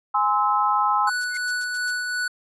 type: chord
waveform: sine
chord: Ab augmented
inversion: none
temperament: just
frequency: 830.6 / 1038.3 / 1297.8 Hz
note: Ab5 / C6 / E6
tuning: 0 / -14 / -27 cents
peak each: -22 dBFS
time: 0.14-1.1 s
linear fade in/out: 10 ms
type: tone with tremolo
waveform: square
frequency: 1480 Hz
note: F#6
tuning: in tune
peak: -23 dBFS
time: 1.07-2.28 s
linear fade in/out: 5 ms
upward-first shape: triangle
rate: 2.8 Hz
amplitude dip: 35%
type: noise bursts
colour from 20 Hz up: violet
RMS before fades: -34 dBFS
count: 6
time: 1.21-1.908 s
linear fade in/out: 0 ms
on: 33 ms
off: 100 ms
type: tone with exponential growth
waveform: sine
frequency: 2130 Hz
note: C7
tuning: 30 cents sharp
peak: -27 dBFS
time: 1.28-1.37 s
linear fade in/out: 2 ms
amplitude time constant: 18 ms
effects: resampled to 22050 Hz